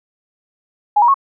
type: tone with pitch steps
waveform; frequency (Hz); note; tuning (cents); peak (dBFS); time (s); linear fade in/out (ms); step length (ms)
sine; 830.6 / 954.1 / 1096; G#5 / A#5 / C#6; 0 / +40 / -20; -8; 0.96-1.143; 10; 61
effects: none